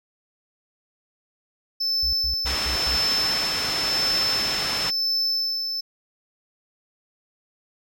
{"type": "tone with tremolo", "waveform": "triangle", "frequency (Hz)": 5274, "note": "E8", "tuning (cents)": 0, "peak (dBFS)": -19, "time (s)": [1.8, 5.81], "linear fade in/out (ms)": 10, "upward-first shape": "sine", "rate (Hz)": 0.96, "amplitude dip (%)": 45}
{"type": "tone bursts", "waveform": "sine", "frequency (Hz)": 64.6, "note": "C2", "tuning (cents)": -21, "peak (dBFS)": -28, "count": 5, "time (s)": [2.03, 2.965], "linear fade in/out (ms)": 0, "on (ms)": 99, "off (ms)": 110}
{"type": "low-pass noise", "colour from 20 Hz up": "white", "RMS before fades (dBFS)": -29, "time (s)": [2.45, 4.91], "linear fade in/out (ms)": 20, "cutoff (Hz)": 4100, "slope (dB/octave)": 12}
{"effects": []}